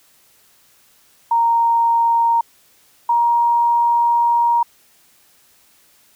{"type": "tone pair in turn", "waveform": "sine", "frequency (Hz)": [929, 942.5], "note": ["A#5", "A#5"], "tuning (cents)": [-6, 19], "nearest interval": "unison", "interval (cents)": 25, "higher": "second", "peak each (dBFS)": -12, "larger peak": "neither", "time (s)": [[1.31, 2.41], [3.09, 4.63]], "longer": "second", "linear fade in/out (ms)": 5, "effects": ["white hiss -54 dBFS RMS until 6.15 s"]}